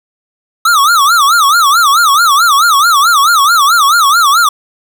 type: tone with vibrato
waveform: square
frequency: 1248 Hz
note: D#6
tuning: 5 cents sharp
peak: -6 dBFS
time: 0.65-4.49 s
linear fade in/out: 5 ms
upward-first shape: sine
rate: 4.6 Hz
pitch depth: 220 cents each way
effects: 7-bit